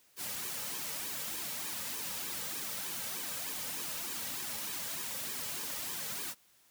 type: noise with flanger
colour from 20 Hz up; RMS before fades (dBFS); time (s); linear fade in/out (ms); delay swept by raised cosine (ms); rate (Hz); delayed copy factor
white; -39; 0.16-6.35; 50; 1.4 to 2.9; 3.3; -0.75
effects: white hiss -66 dBFS RMS until 6.7 s + high-pass 60 Hz 12 dB/octave